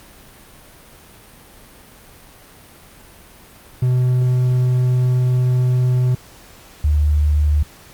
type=tone pair in turn; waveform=triangle / sine; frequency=125.9 / 74.52 Hz; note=B2 / D2; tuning=+34 / +26 cents; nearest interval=major sixth; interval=908 cents; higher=first; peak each=-11 / -12 dBFS; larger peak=first; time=3.82-6.15 / 6.84-7.63 s; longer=first; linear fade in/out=5 ms; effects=pink hiss -44 dBFS RMS until 7.93 s + Opus 48 kbps